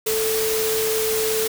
sine tone in noise, 440 Hz, A4, in tune, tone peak -21 dBFS, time 0.06-1.48 s, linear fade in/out 10 ms, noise white, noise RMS -25 dBFS, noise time 0.06-1.48 s, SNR +1 dB, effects none

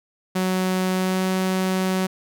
sawtooth tone with pitch glide, 185.8 to 187.31 Hz, F#3 to F#3, +7 to +22 cents, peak -16 dBFS, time 0.35-2.07 s, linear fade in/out 10 ms, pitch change +15 cents, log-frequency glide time 0.94-1.26 s, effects none

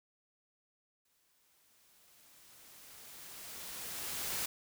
white noise with exponential growth, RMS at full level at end -36 dBFS, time 1.05-4.46 s, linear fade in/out 5 ms, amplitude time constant 740 ms, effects none

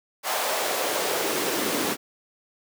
pink noise with high-pass filter sweep, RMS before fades -26 dBFS, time 0.23-1.97 s, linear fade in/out 50 ms, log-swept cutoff 720 to 260 Hz, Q 2, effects none

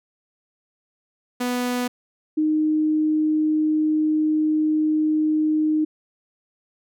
sawtooth / sine tone pair in turn, 246.9 / 308.8 Hz, B3 / D#4, 0 / -13 cents, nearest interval major third, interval 387 cents, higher second, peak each -18 / -17 dBFS, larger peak second, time 1.4-1.88 / 2.37-5.85 s, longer second, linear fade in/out 10 ms, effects none

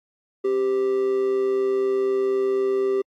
triangle tone with amplitude modulation, 392 Hz, G4, in tune, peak -15 dBFS, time 0.44-3.02 s, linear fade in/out 10 ms, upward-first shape sine, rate 124 Hz, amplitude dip 45%, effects AAC 64 kbps

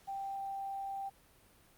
sine tone with quantisation, 785 Hz, G5, 2 cents sharp, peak -37 dBFS, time 0.07-1.1 s, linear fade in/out 20 ms, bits 11, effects pink hiss -64 dBFS RMS until 1.77 s + Opus 48 kbps

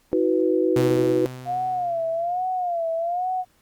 sine chord, E suspended second, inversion none, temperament equal with one note detuned, 321.5 / 370 / 493.9 Hz, E4 / F#4 / B4, -43 / 0 / 0 cents, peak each -22 / -21 / -23 dBFS, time 0.13-1.26 s, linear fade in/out 0 ms
sawtooth tone with exponential decay, 127.5 Hz, C3, 44 cents flat, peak -17 dBFS, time 0.76-2.47 s, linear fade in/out 5 ms, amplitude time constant 370 ms
sine tone with vibrato, 698.5 Hz, F5, in tune, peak -22 dBFS, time 1.45-3.45 s, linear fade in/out 50 ms, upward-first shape sine, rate 1.2 Hz, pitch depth 110 cents each way
effects pink hiss -62 dBFS RMS until 3.61 s + Opus 48 kbps

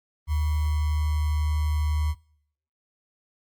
sine tone with sample-and-hold, 76 Hz, D#2, 40 cents flat, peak -21 dBFS, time 0.27-2.15 s, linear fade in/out 50 ms, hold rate 1050 Hz, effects noise-tail reverb RT60 0.7 s tail -24 dB re dry + Opus 32 kbps

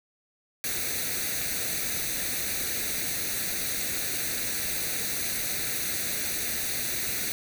white noise with comb filter, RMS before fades -30 dBFS, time 0.64-7.32 s, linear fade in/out 0 ms, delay 0.48 ms, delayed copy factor +0.7, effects none

